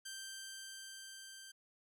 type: tone with level ramp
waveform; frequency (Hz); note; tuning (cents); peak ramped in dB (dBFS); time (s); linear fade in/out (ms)
10% pulse; 1568; G6; 0; -36 to -43; 0.05-1.52; 10
effects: none